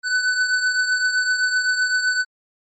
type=beating tone pair; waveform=square; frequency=1500 / 1507.8 Hz; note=F#6 / F#6; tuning=+23 / +32 cents; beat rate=7.8 Hz; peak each=-19 / -26 dBFS; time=0.03-2.25 s; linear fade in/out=50 ms; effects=MP3 32 kbps